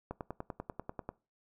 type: click train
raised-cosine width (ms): 1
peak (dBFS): -24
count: 11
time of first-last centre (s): 0.11-1.09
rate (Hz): 10.2
effects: noise-tail reverb RT60 0.3 s tail -21 dB re dry